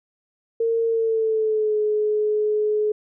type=tone with pitch glide; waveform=sine; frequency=457.3 to 424.2 Hz; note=A#4 to G#4; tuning=-33 to +37 cents; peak=-18 dBFS; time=0.6-2.92 s; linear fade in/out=5 ms; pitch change=-130 cents; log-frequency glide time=0.86-1.78 s; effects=none